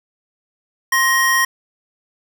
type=tone pair together; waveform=square; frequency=1055 / 1879.8 Hz; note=C6 / A#6; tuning=+14 / +14 cents; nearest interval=minor seventh; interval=1000 cents; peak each=-19 / -15 dBFS; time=0.92-1.45 s; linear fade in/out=5 ms; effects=none